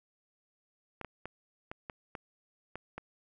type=clicks; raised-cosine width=0.5 ms; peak=-25 dBFS; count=8; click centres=1.013 / 1.047 / 1.256 / 1.715 / 1.898 / 2.152 / 2.756 / 2.98 s; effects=none